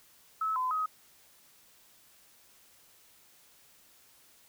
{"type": "tone with pitch steps", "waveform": "sine", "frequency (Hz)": [1298, 1018, 1263], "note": ["E6", "C6", "D#6"], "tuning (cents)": [-27, -48, 26], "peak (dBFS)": -28, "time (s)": [0.41, 0.86], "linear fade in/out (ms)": 5, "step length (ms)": 150, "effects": ["white hiss -61 dBFS RMS until 4.48 s"]}